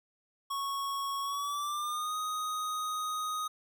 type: tone with pitch glide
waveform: square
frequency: 1106 to 1248.6 Hz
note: C#6 to D#6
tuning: -4 to +6 cents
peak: -33 dBFS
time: 0.5-3.48 s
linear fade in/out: 10 ms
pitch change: +210 cents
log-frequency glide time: 1.21-2.16 s
effects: none